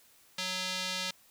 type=tone with band-pass filter; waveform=square; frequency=185 Hz; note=F#3; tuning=in tune; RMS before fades=-35 dBFS; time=0.38-1.11 s; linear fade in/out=5 ms; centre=4100 Hz; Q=1.5; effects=white hiss -62 dBFS RMS until 1.3 s